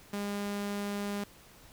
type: tone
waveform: sawtooth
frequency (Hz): 203.1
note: G#3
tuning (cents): -38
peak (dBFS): -29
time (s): 0.13-1.24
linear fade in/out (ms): 5
effects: pink hiss -56 dBFS RMS until 1.72 s